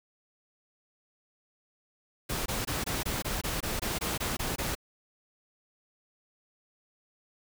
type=noise bursts; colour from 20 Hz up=pink; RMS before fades=-32 dBFS; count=13; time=2.29-4.752 s; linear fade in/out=10 ms; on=170 ms; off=21 ms; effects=none